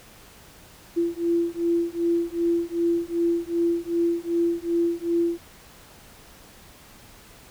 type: beating tone pair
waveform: sine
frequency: 338.7 / 341.3 Hz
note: E4 / F4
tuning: +47 / -40 cents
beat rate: 2.6 Hz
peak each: -24 dBFS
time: 0.96-5.39 s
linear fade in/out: 20 ms
effects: pink hiss -49 dBFS RMS until 7.5 s